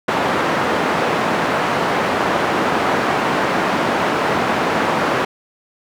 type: band-pass noise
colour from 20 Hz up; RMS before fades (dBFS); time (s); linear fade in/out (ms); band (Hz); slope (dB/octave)
white; -18; 0.08-5.25; 5; 160 to 1200; 12
effects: none